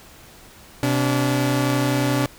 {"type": "tone pair together", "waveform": "sawtooth", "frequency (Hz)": [127.97, 287.5], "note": ["C3", "D4"], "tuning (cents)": [-38, -37], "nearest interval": "octave + major second", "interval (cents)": 1401, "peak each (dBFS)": -17, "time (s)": [0.83, 2.26], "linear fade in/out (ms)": 0, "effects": ["pink hiss -46 dBFS RMS until 2.38 s"]}